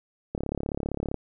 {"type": "click train", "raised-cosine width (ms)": 2, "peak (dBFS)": -16, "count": 29, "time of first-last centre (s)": [0.35, 1.143], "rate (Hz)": 35.3, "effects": []}